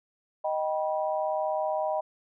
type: chord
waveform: sine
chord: Eb augmented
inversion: none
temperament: just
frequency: 622.3 / 777.8 / 972.3 Hz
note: Eb5 / G5 / B5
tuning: 0 / -14 / -27 cents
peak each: -28 / -31 / -34 dBFS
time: 0.44-2.01 s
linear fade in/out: 10 ms
effects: none